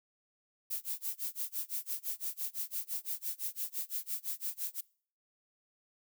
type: noise with tremolo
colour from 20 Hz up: violet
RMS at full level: -35 dBFS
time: 0.7-4.81 s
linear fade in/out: 10 ms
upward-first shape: sine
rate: 5.9 Hz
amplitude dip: 100%
effects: noise-tail reverb RT60 0.5 s tail -24 dB re dry